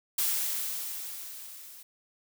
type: noise with level ramp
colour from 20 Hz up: blue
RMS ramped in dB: -27 to -49 dBFS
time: 0.18-1.83 s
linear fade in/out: 5 ms
effects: none